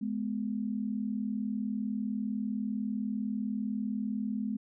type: tone pair together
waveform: sine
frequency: 211.1 / 251.1 Hz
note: G#3 / B3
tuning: +29 / +29 cents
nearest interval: minor third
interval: 300 cents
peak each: -32 / -35 dBFS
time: 0.01-4.57 s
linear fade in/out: 10 ms
effects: none